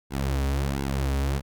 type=tone with flanger; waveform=sawtooth; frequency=68.5 Hz; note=C#2; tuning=20 cents flat; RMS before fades=-26 dBFS; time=0.1-1.42 s; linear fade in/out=50 ms; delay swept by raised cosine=1.6 to 5.9 ms; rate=1.4 Hz; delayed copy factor=-1; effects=none